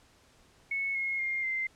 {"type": "tone with pitch steps", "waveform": "sine", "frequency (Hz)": [2201, 2161, 2121, 2082], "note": ["C#7", "C#7", "C7", "C7"], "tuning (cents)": [-13, -45, 23, -9], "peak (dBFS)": -29, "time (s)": [0.71, 1.67], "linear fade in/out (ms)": 5, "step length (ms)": 240, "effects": ["pink hiss -62 dBFS RMS until 1.75 s", "low-pass 9000 Hz 12 dB/octave"]}